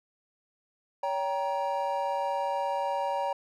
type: chord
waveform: triangle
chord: G diminished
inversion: second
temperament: just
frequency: 564.5 / 784 / 940.8 Hz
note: Db5 / G5 / Bb5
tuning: +31 / 0 / +16 cents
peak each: -30 / -31 / -29 dBFS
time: 1.03-3.33 s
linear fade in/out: 5 ms
effects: none